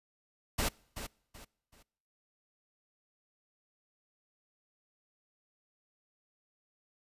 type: noise with echo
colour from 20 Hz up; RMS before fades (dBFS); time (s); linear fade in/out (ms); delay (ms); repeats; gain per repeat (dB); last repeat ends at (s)
pink; -31; 0.58-0.69; 10; 380; 3; -10; 1.83
effects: noise-tail reverb RT60 0.8 s tail -26 dB re dry + resampled to 32000 Hz